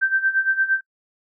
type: tone with tremolo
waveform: sine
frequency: 1561 Hz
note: G6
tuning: 8 cents flat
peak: -14 dBFS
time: 0.01-0.81 s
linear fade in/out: 20 ms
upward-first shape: sine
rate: 8.7 Hz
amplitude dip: 80%
effects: noise-tail reverb RT60 0.1 s tail -25 dB re dry